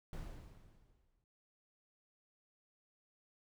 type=noise with exponential decay; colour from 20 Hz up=brown; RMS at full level=-42 dBFS; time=0.13-1.24 s; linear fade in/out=1 ms; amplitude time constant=240 ms; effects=none